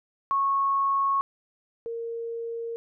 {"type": "tone pair in turn", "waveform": "sine", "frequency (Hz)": [1100, 462.5], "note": ["C#6", "A#4"], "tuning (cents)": [-14, -14], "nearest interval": "octave + minor third", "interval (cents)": 1500, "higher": "first", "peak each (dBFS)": [-21, -30], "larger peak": "first", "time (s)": [[0.31, 1.21], [1.86, 2.76]], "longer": "neither", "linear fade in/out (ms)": 0, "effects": []}